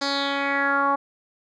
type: tone with low-pass filter sweep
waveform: 10% pulse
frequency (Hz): 279.3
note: C#4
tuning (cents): +13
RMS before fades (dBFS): -23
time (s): 0.01-0.96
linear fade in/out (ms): 10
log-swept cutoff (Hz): 5300 to 1000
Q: 4.3
effects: none